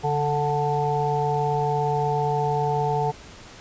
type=harmonic tone with a mistuned harmonic; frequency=147.1 Hz; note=D3; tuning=3 cents sharp; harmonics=1 / 3 / 5 / 6; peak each=-26 / -26 / -26 / -26 dBFS; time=0.03-3.12 s; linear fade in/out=20 ms; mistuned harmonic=1; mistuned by=-34 cents; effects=pink hiss -44 dBFS RMS until 3.6 s + resampled to 16000 Hz